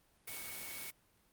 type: tone in noise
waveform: sine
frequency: 2226 Hz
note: C#7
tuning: 7 cents sharp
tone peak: -50 dBFS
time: 0.27-0.91 s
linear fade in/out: 10 ms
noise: white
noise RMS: -45 dBFS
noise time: 0.27-0.91 s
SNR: -8 dB
effects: pink hiss -71 dBFS RMS until 1.32 s + Opus 32 kbps